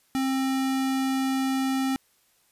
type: tone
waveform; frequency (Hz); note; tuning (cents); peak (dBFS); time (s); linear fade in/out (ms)
square; 265.5; C4; +25; -24; 0.15-1.96; 0
effects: white hiss -65 dBFS RMS until 2.51 s + resampled to 32000 Hz